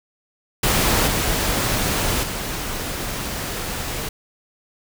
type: noise with level steps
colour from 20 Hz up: pink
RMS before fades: -18 / -21 / -27 dBFS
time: 0.63-4.09 s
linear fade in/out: 5 ms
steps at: 1.07 / 2.23 s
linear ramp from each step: 5 ms
effects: none